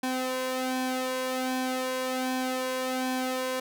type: tone with flanger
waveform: sawtooth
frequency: 257.3 Hz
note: C4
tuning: 29 cents flat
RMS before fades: -30 dBFS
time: 0.03-3.6 s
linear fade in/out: 5 ms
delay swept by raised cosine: 1.2 to 1.84 ms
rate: 1.3 Hz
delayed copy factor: +0.7
effects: none